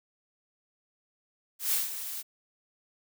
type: noise with ADSR envelope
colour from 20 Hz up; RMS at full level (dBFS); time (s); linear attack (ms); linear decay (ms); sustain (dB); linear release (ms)
blue; -26; 1.59-2.23; 140; 150; -11; 28
effects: none